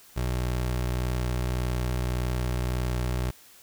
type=tone with vibrato; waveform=25% pulse; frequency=61.74 Hz; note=B1; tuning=in tune; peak=-22 dBFS; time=0.16-3.31 s; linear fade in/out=10 ms; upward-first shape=triangle; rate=2.4 Hz; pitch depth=9 cents each way; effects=white hiss -53 dBFS RMS until 3.62 s